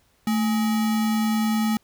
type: tone with sample-and-hold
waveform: sine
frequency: 220 Hz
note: A3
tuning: in tune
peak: -19 dBFS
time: 0.27-1.77 s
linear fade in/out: 2 ms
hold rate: 1050 Hz
effects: pink hiss -63 dBFS RMS until 1.83 s